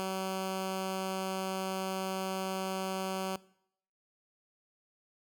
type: tone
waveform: 10% pulse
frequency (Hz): 189.8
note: F#3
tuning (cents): +44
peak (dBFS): -25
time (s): 0-3.36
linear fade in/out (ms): 0
effects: noise-tail reverb RT60 0.7 s tail -21 dB re dry